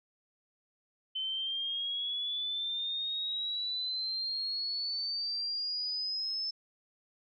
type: exponential sweep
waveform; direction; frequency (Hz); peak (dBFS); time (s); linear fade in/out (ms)
sine; up; 3060 to 5274; -32; 1.15-6.51; 10
effects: none